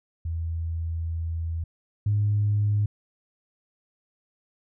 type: tone pair in turn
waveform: sine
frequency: 82.41 / 103.83 Hz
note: E2 / G#2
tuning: 0 / 0 cents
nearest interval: major third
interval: 400 cents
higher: second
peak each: -26 / -19 dBFS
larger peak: second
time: 0.25-1.64 / 2.06-2.86 s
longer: first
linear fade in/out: 5 ms
effects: tanh soft clip ceiling -15 dBFS